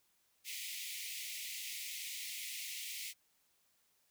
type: high-pass noise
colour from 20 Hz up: pink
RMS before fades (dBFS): -44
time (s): 0.44-3.14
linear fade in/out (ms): 50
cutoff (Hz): 2000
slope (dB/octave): 96
effects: white hiss -75 dBFS RMS until 4.1 s